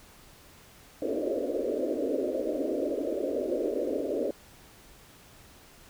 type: band-pass noise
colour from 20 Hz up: white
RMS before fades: -30 dBFS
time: 1.02-4.31 s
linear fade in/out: 2 ms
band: 250 to 620 Hz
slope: 96 dB/octave
effects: pink hiss -54 dBFS RMS until 5.89 s